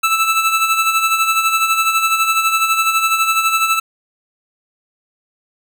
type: tone with tremolo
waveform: 25% pulse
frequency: 1318.5 Hz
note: E6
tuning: in tune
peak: -7 dBFS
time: 0.03-3.8 s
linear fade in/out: 10 ms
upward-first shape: sine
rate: 12 Hz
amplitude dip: 55%
effects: none